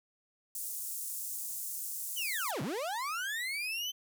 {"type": "high-pass noise", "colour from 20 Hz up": "pink", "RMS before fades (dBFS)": -39, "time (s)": [0.55, 2.51], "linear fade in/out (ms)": 2, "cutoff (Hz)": 7600, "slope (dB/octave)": 24}
{"type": "linear two-way sweep", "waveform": "35% pulse", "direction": "down then up", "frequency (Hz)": [3100, 116.3, 3100], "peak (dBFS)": -32, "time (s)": [2.16, 3.92], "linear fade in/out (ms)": 20, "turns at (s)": 2.62}
{"effects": []}